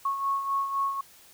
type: beating tone pair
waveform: sine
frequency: 1100 / 1103.9 Hz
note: C#6 / C#6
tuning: -14 / -8 cents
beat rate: 3.9 Hz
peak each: -26 / -34 dBFS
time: 0.05-1.01 s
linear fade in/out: 5 ms
effects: white hiss -54 dBFS RMS until 1.33 s